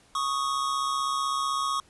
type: tone pair together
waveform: square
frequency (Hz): 1108.7 / 1244.5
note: C#6 / D#6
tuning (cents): 0 / 0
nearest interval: major second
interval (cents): 200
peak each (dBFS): -28 / -31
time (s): 0.15-1.8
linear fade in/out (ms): 2
effects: pink hiss -59 dBFS RMS until 1.89 s + resampled to 24000 Hz